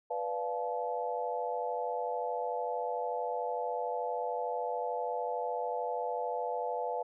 sine chord, B half-diminished seventh, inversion none, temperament equal with one note detuned, 493.9 / 587.3 / 698.5 / 863.9 Hz, B4 / D5 / F5 / A5, 0 / 0 / 0 / -32 cents, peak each -36 / -40 / -37 / -37 dBFS, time 0.1-7.03 s, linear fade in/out 10 ms, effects none

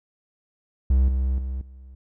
triangle tone with level steps, 65.1 Hz, C2, 8 cents flat, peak -13 / -18 / -24 / -39 dBFS, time 0.9-1.95 s, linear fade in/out 5 ms, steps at 1.08 / 1.38 / 1.61 s, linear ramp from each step 2 ms, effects none

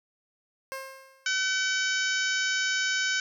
15% pulse tone with exponential decay, 533 Hz, C5, 32 cents sharp, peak -26 dBFS, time 0.72-1.46 s, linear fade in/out 0 ms, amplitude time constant 160 ms
harmonic tone, 760 Hz, F#5, 46 cents sharp, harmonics 2 / 3 / 4 / 5 / 6 / 7 / 8 / 9, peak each -27 / -34 / -34 / -38 / -39 / -35 / -37 / -38 dBFS, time 1.26-3.2 s, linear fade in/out 2 ms
effects none

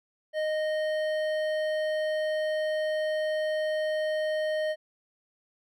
sine tone with hard clipping, 619 Hz, D#5, 9 cents flat, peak -28 dBFS, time 0.33-4.76 s, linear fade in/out 50 ms, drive 11 dB, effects none

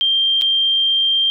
sine tone with dropouts, 3174 Hz, G7, 21 cents sharp, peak -13 dBFS, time 0.01-1.3 s, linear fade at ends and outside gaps 0 ms, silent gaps 0.413-0.42 s, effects none

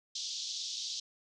pink band-pass noise, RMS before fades -39 dBFS, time 0.15-1 s, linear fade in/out 5 ms, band 3400 to 6400 Hz, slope 48 dB/octave, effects none

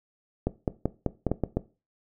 clicks, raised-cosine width 2 ms, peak -11 dBFS, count 8, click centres 0.47 / 0.678 / 0.856 / 1.063 / 1.267 / 1.316 / 1.437 / 1.57 s, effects noise-tail reverb RT60 0.3 s tail -17 dB re dry

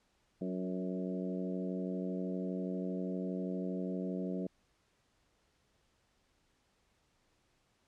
harmonic tone with a mistuned harmonic, 92.5 Hz, F#2, in tune, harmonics 2 / 3 / 4 / 5 / 6 / 7, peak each -37 / -41 / -43 / -45 / -47 / -48 dBFS, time 0.41-4.47 s, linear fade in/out 5 ms, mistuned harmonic 4, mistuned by -29 cents, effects pink hiss -74 dBFS RMS until 7.87 s + low-pass 8000 Hz 12 dB/octave

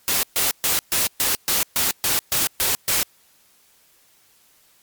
white noise bursts, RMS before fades -20 dBFS, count 11, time 0.08-3.03 s, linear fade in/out 0 ms, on 150 ms, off 130 ms, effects white hiss -57 dBFS RMS until 4.82 s + MP3 96 kbps

